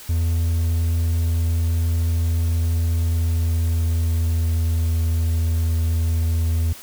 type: tone with pitch glide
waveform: triangle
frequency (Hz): 83.4 to 82.2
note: E2 to E2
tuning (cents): +21 to -4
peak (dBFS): -15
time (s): 0.09-6.73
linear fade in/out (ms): 5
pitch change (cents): -25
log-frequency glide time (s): 2.92-4.93
effects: white hiss -40 dBFS RMS until 6.82 s

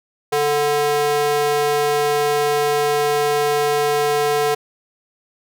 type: tone with high-pass filter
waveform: square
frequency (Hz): 146.83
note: D3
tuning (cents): 0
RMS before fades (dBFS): -18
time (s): 0.32-4.55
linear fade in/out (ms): 10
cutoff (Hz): 520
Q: 2.5
effects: none

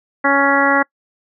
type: harmonic tone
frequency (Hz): 278.6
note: C#4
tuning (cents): +9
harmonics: 1 / 2 / 3 / 4 / 5 / 6 / 7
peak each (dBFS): -19 / -19 / -19 / -19 / -19 / -19 / -19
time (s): 0.24-0.83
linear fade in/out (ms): 10
effects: noise-tail reverb RT60 0.1 s tail -26 dB re dry

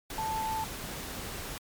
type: tone in noise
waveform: sine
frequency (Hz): 880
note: A5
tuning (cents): 0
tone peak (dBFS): -30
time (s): 0.18-0.64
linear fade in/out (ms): 2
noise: pink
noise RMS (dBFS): -39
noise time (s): 0.1-1.58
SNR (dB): +6
effects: MP3 96 kbps

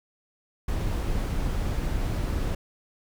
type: noise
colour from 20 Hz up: brown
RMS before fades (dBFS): -27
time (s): 0.68-2.55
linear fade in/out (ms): 5
effects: none

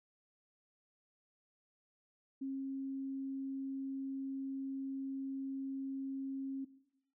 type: tone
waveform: sine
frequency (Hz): 270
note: C#4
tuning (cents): -45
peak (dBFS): -37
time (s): 2.41-6.65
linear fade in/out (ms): 10
effects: noise-tail reverb RT60 0.8 s tail -17 dB re dry

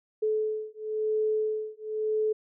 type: beating tone pair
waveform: sine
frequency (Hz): 431.4 / 432.37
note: A4 / A4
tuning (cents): -34 / -30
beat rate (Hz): 0.97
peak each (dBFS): -29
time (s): 0.22-2.33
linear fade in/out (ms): 10
effects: none

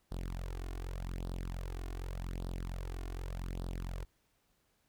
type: tone with flanger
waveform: sawtooth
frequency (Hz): 44.3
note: F1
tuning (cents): +25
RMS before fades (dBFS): -40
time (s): 0.11-4.05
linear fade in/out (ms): 10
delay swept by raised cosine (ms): 0.21 to 2.81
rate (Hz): 0.85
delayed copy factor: +0.8
effects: pink hiss -75 dBFS RMS until 4.88 s

